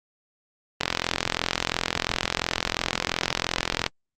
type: click train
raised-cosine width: 0.2 ms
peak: -4 dBFS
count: 132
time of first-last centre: 0.81-3.864 s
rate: 42.9 Hz
effects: Opus 32 kbps